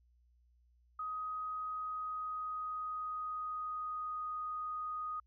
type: tone with pitch glide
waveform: sine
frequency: 1256 to 1243 Hz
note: D#6 to D#6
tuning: +16 to -2 cents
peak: -37 dBFS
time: 0.99-5.2 s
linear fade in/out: 5 ms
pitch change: -18 cents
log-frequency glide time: 1.69-4.3 s
effects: added 60 Hz sine -66 dBFS peak until 5.26 s